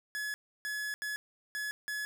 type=tone bursts at uneven times; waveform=45% pulse; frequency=1700 Hz; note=G#6; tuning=40 cents sharp; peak=-34 dBFS; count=5; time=0.15-0.34 / 0.65-0.94 / 1.02-1.16 / 1.55-1.71 / 1.88-2.05 s; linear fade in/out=0 ms; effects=none